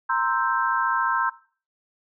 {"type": "chord", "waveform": "sine", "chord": "C dominant seventh", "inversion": "third", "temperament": "equal", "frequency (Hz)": [932.3, 1046.5, 1318.5, 1568], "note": ["Bb5", "C6", "E6", "G6"], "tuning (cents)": [0, 0, 0, 0], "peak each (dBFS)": [-26, -25, -27, -26], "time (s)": [0.09, 1.3], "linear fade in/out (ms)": 10, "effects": ["noise-tail reverb RT60 0.4 s tail -18 dB re dry"]}